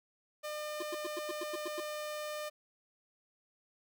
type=tone; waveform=sawtooth; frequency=603 Hz; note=D5; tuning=46 cents sharp; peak=-34 dBFS; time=0.43-2.5 s; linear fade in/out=20 ms
type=tone bursts; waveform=square; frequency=351.5 Hz; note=F4; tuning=11 cents sharp; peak=-38 dBFS; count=9; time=0.8-1.802 s; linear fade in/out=5 ms; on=26 ms; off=96 ms
effects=none